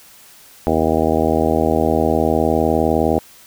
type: harmonic tone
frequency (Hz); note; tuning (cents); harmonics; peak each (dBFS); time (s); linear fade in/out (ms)
79.7; D#2; +42; 1 / 2 / 3 / 4 / 5 / 6 / 7 / 8 / 9 / 10; -24 / -26 / -21 / -21 / -22 / -21 / -26 / -22 / -25 / -24; 0.67-3.19; 0
effects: white hiss -45 dBFS RMS until 3.46 s